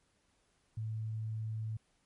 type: tone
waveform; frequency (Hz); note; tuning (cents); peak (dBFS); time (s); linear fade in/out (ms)
sine; 110; A2; 0; -35; 0.77-1.77; 5
effects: pink hiss -74 dBFS RMS until 2.05 s + MP3 48 kbps